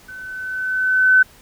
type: tone with level ramp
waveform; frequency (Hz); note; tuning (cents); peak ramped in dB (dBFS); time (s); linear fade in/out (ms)
sine; 1516; F#6; +42; -33 to -7; 0.08-1.23; 10
effects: pink hiss -48 dBFS RMS until 1.41 s